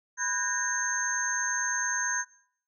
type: tone cluster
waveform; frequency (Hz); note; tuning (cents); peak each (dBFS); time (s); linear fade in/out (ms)
sine; 994 / 1491 / 1620 / 1822 / 6350; B5 / F#6 / G#6 / A#6 / G8; +11 / +13 / -43 / -40 / +21; -36 / -36 / -32 / -36 / -30; 0.17-2.25; 50
effects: noise-tail reverb RT60 0.6 s tail -21 dB re dry